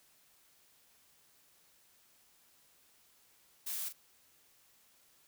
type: noise with echo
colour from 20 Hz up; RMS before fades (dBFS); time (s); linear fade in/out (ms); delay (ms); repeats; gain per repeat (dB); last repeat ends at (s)
blue; -39; 3.66-3.89; 10; 39; 1; -9; 3.929
effects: white hiss -67 dBFS RMS until 5.27 s